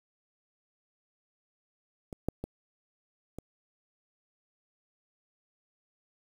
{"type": "clicks", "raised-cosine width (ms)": 2, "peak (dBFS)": [-26, -15, -22, -26], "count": 4, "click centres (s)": [2.128, 2.286, 2.44, 3.386], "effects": ["8-bit"]}